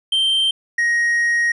triangle tone pair in turn, 3136 / 1879.9 Hz, G7 / A#6, 0 / +14 cents, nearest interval major sixth, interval 886 cents, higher first, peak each -13 dBFS, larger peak neither, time 0.12-0.51 / 0.78-1.52 s, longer second, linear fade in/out 5 ms, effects resampled to 24000 Hz

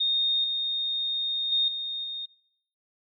sine tone with level steps, 3686 Hz, A#7, 20 cents flat, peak -22 / -26 / -21 / -30 / -32 dBFS, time 0-2.26 s, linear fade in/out 10 ms, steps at 0.44 / 1.52 / 1.68 / 2.04 s, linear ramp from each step 2 ms, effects noise-tail reverb RT60 0.7 s tail -24 dB re dry

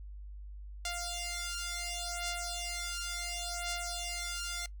5% pulse beating tone pair, 698.5 / 699.2 Hz, F5 / F5, 0 / +2 cents, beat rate 0.7 Hz, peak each -28 dBFS, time 0.85-4.66 s, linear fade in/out 2 ms, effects noise-tail reverb RT60 0.1 s tail -20 dB re dry + added 50 Hz sine -43 dBFS peak until 4.8 s

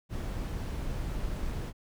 brown noise, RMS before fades -34 dBFS, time 0.09-1.73 s, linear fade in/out 50 ms, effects none

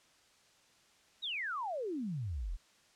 sine exponential sweep, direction down, 3961 to 35.18 Hz, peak -35 dBFS, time 1.22-2.57 s, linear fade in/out 20 ms, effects white hiss -66 dBFS RMS until 2.95 s + low-pass 7000 Hz 12 dB/octave

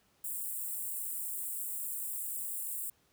white high-pass noise, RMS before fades -38 dBFS, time 0.24-2.9 s, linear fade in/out 5 ms, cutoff 7600 Hz, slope 96 dB/octave, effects pink hiss -70 dBFS RMS until 3.12 s + high-pass 60 Hz 12 dB/octave

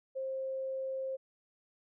sine tone, 530 Hz, C5, 22 cents sharp, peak -34 dBFS, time 0.15-1.17 s, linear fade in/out 20 ms, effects none

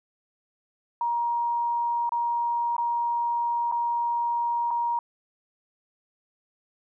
sine tone with dropouts, 945 Hz, A#5, 23 cents sharp, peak -23 dBFS, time 1.01-4.99 s, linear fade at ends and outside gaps 2 ms, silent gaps 2.093-2.12 / 2.766-2.781 / 3.715-3.722 / 4.707-4.711 s, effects none

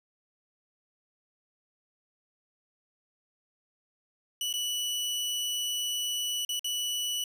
sawtooth tone with dropouts, 2956 Hz, F#7, 2 cents flat, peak -26 dBFS, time 4.41-7.24 s, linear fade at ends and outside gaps 2 ms, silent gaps 4.528-4.538 / 6.45-6.491 / 6.594-6.644 s, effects resampled to 32000 Hz + 11-bit

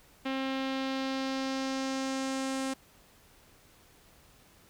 sawtooth tone with low-pass filter sweep, 266.5 Hz, C4, 32 cents sharp, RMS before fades -33 dBFS, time 0.25-2.74 s, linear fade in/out 10 ms, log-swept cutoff 3100 to 8800 Hz, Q 1.7, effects pink hiss -60 dBFS RMS until 4.69 s

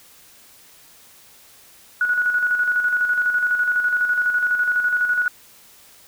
sine tone with tremolo, 1464 Hz, F#6, 19 cents flat, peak -15 dBFS, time 2.01-5.28 s, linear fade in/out 2 ms, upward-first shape square, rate 12 Hz, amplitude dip 45%, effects white hiss -49 dBFS RMS until 6.07 s

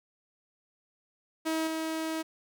sawtooth tone with level steps, 320 Hz, D#4, 49 cents sharp, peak -24 / -27 dBFS, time 1.45-2.23 s, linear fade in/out 20 ms, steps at 1.67 s, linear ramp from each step 2 ms, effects none

